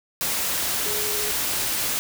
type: tone in noise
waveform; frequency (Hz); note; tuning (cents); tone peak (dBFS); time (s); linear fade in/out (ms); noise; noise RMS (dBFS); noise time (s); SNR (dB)
sine; 420.4; G#4; +21; -32; 0.86-1.31; 0; white; -25; 0.21-1.99; -10
effects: none